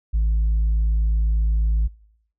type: tone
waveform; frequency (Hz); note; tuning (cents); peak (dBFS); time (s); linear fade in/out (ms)
sine; 54.1; A1; -29; -14; 0.13-1.88; 20
effects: noise-tail reverb RT60 0.8 s tail -26 dB re dry + tanh soft clip ceiling -15 dBFS